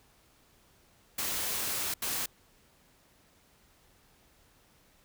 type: noise bursts at uneven times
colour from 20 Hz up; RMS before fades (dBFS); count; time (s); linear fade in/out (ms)
white; -33; 2; 1.18-1.94 / 2.02-2.26; 5
effects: pink hiss -64 dBFS RMS until 5.04 s